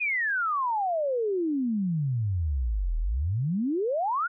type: exponential two-way sweep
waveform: sine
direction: down then up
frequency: 2526 to 37.95 to 1503 Hz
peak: -24 dBFS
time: 0-4.28 s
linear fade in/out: 20 ms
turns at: 2.98 s
effects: none